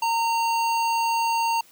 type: tone with notch filter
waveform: square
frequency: 919 Hz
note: A#5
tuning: 25 cents flat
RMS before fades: -23 dBFS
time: 0.02-1.61 s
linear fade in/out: 5 ms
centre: 11000 Hz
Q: 1.2
effects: white hiss -54 dBFS RMS until 1.71 s + high-pass 80 Hz 12 dB/octave